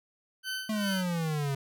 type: tone with tremolo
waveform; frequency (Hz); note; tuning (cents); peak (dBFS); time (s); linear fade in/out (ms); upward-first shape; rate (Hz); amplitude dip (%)
20% pulse; 1525; G6; -48; -27; 0.43-1.05; 50; sine; 2.6; 80
type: exponential sweep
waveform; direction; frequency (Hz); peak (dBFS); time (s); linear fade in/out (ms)
square; down; 220 to 135.5; -29; 0.69-1.55; 5
effects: none